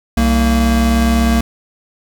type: tone pair together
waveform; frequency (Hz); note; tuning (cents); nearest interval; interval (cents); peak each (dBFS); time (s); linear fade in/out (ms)
square; 64.4 / 229.5; C2 / A#3; -27 / -27; octave + minor seventh; 2200; -14; 0.17-1.41; 5
effects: none